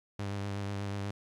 sawtooth tone with vibrato, 100 Hz, G2, 35 cents sharp, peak -30 dBFS, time 0.19-1.11 s, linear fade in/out 5 ms, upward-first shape triangle, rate 8.2 Hz, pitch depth 32 cents each way, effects low-pass 7000 Hz 12 dB/octave + 12-bit

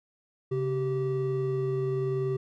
triangle tone pair together, 135.78 / 386.6 Hz, C#3 / G4, -35 / -24 cents, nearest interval octave + tritone, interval 1811 cents, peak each -28 / -26 dBFS, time 0.51-2.37 s, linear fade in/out 10 ms, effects none

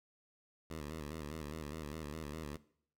10% pulse tone with vibrato, 76.4 Hz, D#2, 31 cents flat, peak -34 dBFS, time 0.7-2.57 s, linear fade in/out 5 ms, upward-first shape square, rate 4.9 Hz, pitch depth 79 cents each way, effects noise-tail reverb RT60 0.6 s tail -19 dB re dry

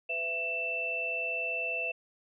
sine tone cluster, 504 / 665 / 2665 Hz, B4 / E5 / E7, +35 / +15 / +18 cents, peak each -40 / -39 / -31 dBFS, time 0.09-1.92 s, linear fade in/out 10 ms, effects none

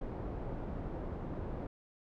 pink low-pass noise, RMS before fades -40 dBFS, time 0.01-1.67 s, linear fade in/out 5 ms, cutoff 690 Hz, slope 12 dB/octave, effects none

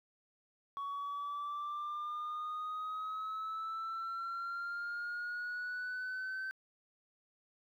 sine exponential sweep, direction up, 1118 to 1545 Hz, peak -35 dBFS, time 0.77-6.51 s, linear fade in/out 0 ms, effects tanh soft clip ceiling -36 dBFS + 12-bit

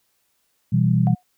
sine chord, E minor, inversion second, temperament equal, 123.47 / 164.81 / 196 Hz, B2 / E3 / G3, 0 / 0 / 0 cents, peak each -18 / -19 / -21 dBFS, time 0.72-1.15 s, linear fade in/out 10 ms
sine tone with exponential decay, 726 Hz, F#5, 33 cents flat, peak -23 dBFS, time 1.07-1.23 s, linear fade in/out 0 ms, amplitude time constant 34 ms
effects white hiss -68 dBFS RMS until 1.37 s

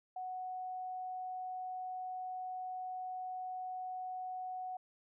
sine tone, 740 Hz, F#5, in tune, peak -39 dBFS, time 0.16-4.77 s, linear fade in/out 5 ms, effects none

